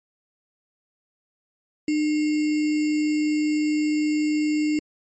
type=tone with sample-and-hold; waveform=sine; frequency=302.7 Hz; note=D#4; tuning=48 cents flat; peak=-19 dBFS; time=1.88-4.79 s; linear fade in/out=2 ms; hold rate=2450 Hz; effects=MP3 32 kbps